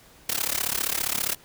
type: noise with amplitude modulation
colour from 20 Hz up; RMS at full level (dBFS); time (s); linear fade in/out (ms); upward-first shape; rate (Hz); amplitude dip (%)
white; -23; 0.29-1.35; 5; sine; 35; 95
effects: pink hiss -53 dBFS RMS until 1.44 s